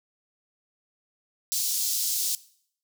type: high-pass noise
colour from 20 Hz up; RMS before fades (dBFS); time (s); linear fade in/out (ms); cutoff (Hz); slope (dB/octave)
pink; -27; 1.52-2.35; 0; 4600; 24
effects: noise-tail reverb RT60 0.6 s tail -19 dB re dry